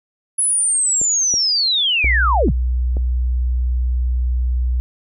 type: linear sweep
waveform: sine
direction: down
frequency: 10380 to 55 Hz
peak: -14 dBFS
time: 0.38-2.52 s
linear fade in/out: 10 ms
type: clicks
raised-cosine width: 2 ms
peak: -16 dBFS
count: 5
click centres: 1.015 / 1.34 / 2.045 / 2.484 / 2.969 s
type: tone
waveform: sine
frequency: 61.74 Hz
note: B1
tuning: in tune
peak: -15 dBFS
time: 2.04-4.8 s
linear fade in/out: 0 ms
effects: none